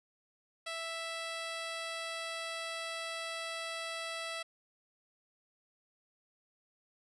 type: tone with low-pass filter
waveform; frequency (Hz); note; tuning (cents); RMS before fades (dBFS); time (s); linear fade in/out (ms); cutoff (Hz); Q
10% pulse; 660; E5; +2; -40; 0.66-4.43; 10; 7500; 1.5
effects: none